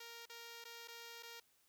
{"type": "tone with dropouts", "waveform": "5% pulse", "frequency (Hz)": 466.2, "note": "A#4", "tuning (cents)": 0, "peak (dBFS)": -39, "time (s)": [0, 1.4], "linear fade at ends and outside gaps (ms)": 5, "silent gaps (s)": [[0.257, 0.296], [0.642, 0.651], [0.876, 0.882], [1.226, 1.231]], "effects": ["white hiss -74 dBFS RMS until 1.68 s"]}